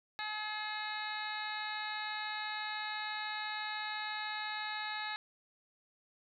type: harmonic tone with a mistuned harmonic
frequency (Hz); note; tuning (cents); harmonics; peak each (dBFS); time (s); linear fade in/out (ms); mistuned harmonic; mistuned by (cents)
426; G#4; +44; 2 / 3 / 4 / 5 / 6 / 7 / 8 / 9 / 10; -42 / -47 / -42 / -46 / -48 / -55 / -55 / -45 / -49; 0.19-5.16; 0; 8; +76
effects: none